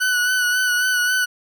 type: tone with vibrato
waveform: 40% pulse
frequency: 1486 Hz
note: F#6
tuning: 7 cents sharp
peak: -16 dBFS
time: 0-1.26 s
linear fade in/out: 20 ms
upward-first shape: sine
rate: 3.7 Hz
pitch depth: 29 cents each way
effects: none